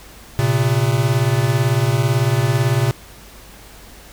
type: beating tone pair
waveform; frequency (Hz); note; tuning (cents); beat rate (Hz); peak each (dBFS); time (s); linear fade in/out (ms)
square; 116.54 / 134.54; A#2 / C3; 0 / +49; 18; -18; 0.39-2.91; 0
effects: added 50 Hz sine -44 dBFS peak until 4.12 s + pink hiss -42 dBFS RMS until 4.12 s